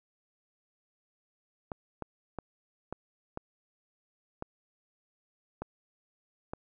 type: clicks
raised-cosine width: 1 ms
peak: -22 dBFS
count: 8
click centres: 1.718 / 2.023 / 2.387 / 2.926 / 3.374 / 4.424 / 5.62 / 6.535 s
effects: none